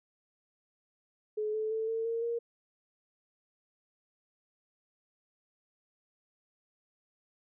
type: tone with pitch steps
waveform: sine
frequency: 426.7 / 434.7 / 442.8 / 451 / 459.4 / 468 Hz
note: G#4 / A4 / A4 / A4 / A#4 / A#4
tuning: +47 / -21 / +11 / +43 / -25 / +7 cents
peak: -30 dBFS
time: 1.37-2.39 s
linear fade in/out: 10 ms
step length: 170 ms
effects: none